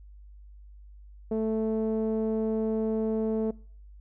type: tone with low-pass filter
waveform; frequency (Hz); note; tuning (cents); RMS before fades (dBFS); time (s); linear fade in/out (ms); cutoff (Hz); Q
sawtooth; 220; A3; 0; -28; 1.31-3.51; 5; 510; 2.7
effects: noise-tail reverb RT60 0.5 s tail -24 dB re dry + added 50 Hz sine -46 dBFS peak until 4 s